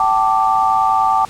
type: chord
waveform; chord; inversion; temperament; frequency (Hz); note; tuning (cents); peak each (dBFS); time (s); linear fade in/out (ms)
sine; G suspended second; none; equal with one note detuned; 770.1 / 880 / 1174.7; G5 / A5 / D6; -31 / 0 / 0; -16; 0-1.25; 2
effects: pink hiss -38 dBFS RMS until 1.29 s + low-pass 10000 Hz 12 dB/octave